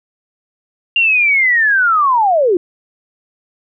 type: linear sweep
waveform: sine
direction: down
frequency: 2805 to 330.6 Hz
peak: -9 dBFS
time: 0.96-2.57 s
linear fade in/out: 2 ms
effects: none